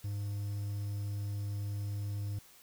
triangle tone with quantisation, 101.8 Hz, G#2, 34 cents flat, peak -32 dBFS, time 0.04-2.39 s, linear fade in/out 5 ms, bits 10, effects white hiss -59 dBFS RMS until 2.62 s

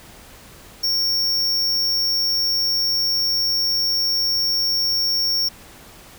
square tone, 5500 Hz, F8, 27 cents flat, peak -18 dBFS, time 0.83-5.49 s, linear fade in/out 10 ms, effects pink hiss -44 dBFS RMS until 6.18 s

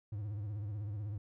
triangle tone with vibrato, 103.83 Hz, G#2, in tune, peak -35 dBFS, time 0.12-1.18 s, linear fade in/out 5 ms, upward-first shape sine, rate 16 Hz, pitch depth 100 cents each way, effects none

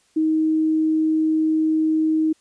sine tone, 314.9 Hz, D#4, 21 cents sharp, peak -16 dBFS, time 0.16-2.33 s, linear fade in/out 10 ms, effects white hiss -61 dBFS RMS until 2.4 s + resampled to 22050 Hz

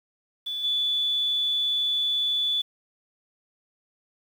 sine tone with level steps, 3462 Hz, A7, 29 cents flat, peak -28 / -22 dBFS, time 0.46-2.62 s, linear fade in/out 10 ms, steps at 0.63 s, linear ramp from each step 20 ms, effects 8-bit

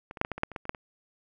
clicks, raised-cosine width 0.5 ms, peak -25 / -26 / -8 / -17 / -17 / -23 / -10 / -27 / -19 / -28 / -11 / -28 dBFS, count 12, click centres 0.111 / 0.172 / 0.214 / 0.249 / 0.317 / 0.38 / 0.434 / 0.517 / 0.562 / 0.654 / 0.694 / 0.748 s, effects none

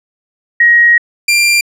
sine / sawtooth tone pair in turn, 1889 / 2380 Hz, A#6 / D7, +22 / +22 cents, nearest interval major third, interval 400 cents, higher second, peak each -4 dBFS, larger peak neither, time 0.6-0.98 / 1.28-1.61 s, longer first, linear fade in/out 5 ms, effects low-pass 11000 Hz 12 dB/octave

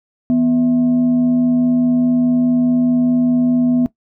sine tone with frequency modulation, 246.9 Hz, B3, in tune, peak -11 dBFS, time 0.3-3.86 s, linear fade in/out 0 ms, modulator 409 Hz, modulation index 0.3, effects noise-tail reverb RT60 0.1 s tail -17 dB re dry

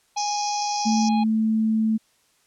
harmonic tone, 827 Hz, G#5, 8 cents flat, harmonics 1 / 3 / 4 / 5, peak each -24 / -38 / -43 / -40 dBFS, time 0.16-1.24 s, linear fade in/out 10 ms
white band-pass noise, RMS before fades -31 dBFS, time 0.17-1.09 s, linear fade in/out 5 ms, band 4900 to 6200 Hz, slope 96 dB/octave
sine tone, 220 Hz, A3, in tune, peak -18 dBFS, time 0.85-1.98 s, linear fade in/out 20 ms
effects white hiss -63 dBFS RMS until 2.46 s + low-pass 10000 Hz 12 dB/octave

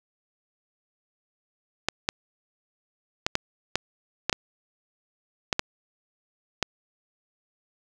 clicks, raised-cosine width 0.2 ms, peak -5 dBFS, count 10, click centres 1.886 / 2.089 / 3.265 / 3.354 / 3.756 / 4.296 / 4.328 / 5.528 / 5.594 / 6.627 s, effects none

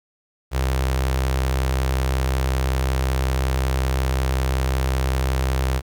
sawtooth tone with notch filter, 65.41 Hz, C2, in tune, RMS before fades -21 dBFS, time 0.51-5.82 s, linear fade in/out 50 ms, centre 230 Hz, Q 1.3, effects 9-bit

